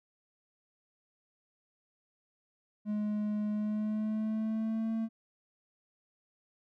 triangle tone with pitch glide, 210.2 to 224 Hz, G#3 to A3, +21 to +31 cents, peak -28 dBFS, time 2.85-5.09 s, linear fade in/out 50 ms, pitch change +110 cents, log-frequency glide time 3.51-4.92 s, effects none

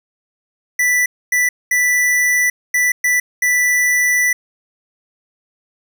square tone bursts at uneven times, 1975.5 Hz, B6, in tune, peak -13 dBFS, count 6, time 0.79-1.06 / 1.32-1.49 / 1.71-2.5 / 2.74-2.92 / 3.04-3.2 / 3.42-4.33 s, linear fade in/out 5 ms, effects none

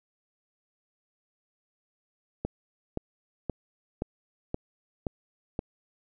click train, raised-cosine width 2 ms, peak -16 dBFS, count 7, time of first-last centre 2.45-5.591 s, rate 1.91 Hz, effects none

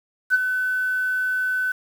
sine tone with ADSR envelope, 1509 Hz, F#6, 34 cents sharp, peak -11 dBFS, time 0.3-1.72 s, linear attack 43 ms, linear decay 25 ms, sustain -9 dB, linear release 5 ms, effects tanh soft clip ceiling -8 dBFS + 7-bit

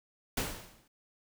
pink noise with exponential decay, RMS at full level -30 dBFS, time 0.37-0.88 s, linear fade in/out 5 ms, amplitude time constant 110 ms, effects none

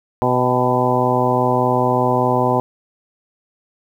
harmonic tone with a mistuned harmonic, 125 Hz, B2, 21 cents sharp, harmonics 1 / 2 / 3 / 4 / 5 / 6 / 7 / 8, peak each -22 / -22 / -22 / -22 / -22 / -22 / -22 / -22 dBFS, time 0.22-2.6 s, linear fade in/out 0 ms, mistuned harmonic 6, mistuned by +49 cents, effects 8-bit

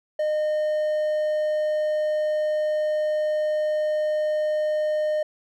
triangle tone, 611 Hz, D#5, 32 cents flat, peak -19 dBFS, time 0.19-5.23 s, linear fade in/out 5 ms, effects none

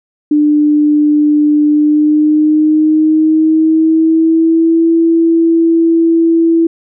sine tone with pitch glide, 298.1 to 330.8 Hz, D4 to E4, +26 to +6 cents, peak -6 dBFS, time 0.31-6.67 s, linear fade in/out 5 ms, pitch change +180 cents, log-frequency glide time 1.68-4.89 s, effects none

